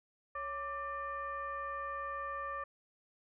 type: tone with frequency modulation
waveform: sine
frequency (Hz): 1174.7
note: D6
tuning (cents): 0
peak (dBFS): -37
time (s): 0.35-2.64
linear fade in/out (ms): 5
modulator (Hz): 619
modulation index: 0.85
effects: none